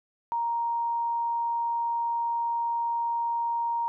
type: tone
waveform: sine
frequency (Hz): 935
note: A#5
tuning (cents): +5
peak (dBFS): -25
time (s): 0.32-3.88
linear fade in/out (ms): 0
effects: none